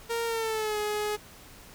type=tone with pitch glide; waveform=sawtooth; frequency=463.7 to 420.3 Hz; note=A#4 to G#4; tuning=-9 to +21 cents; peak=-24 dBFS; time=0.09-1.17 s; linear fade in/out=20 ms; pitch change=-170 cents; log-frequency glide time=0.25-0.78 s; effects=pink hiss -50 dBFS RMS until 1.74 s